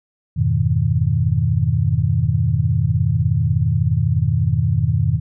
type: chord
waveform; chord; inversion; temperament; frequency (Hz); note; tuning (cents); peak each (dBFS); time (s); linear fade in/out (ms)
sine; F half-diminished seventh; none; equal; 87.31 / 103.83 / 123.47 / 155.56; F2 / Ab2 / Cb3 / Eb3; 0 / 0 / 0 / 0; -21 / -20 / -19 / -20; 0.36-5.2; 20
effects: none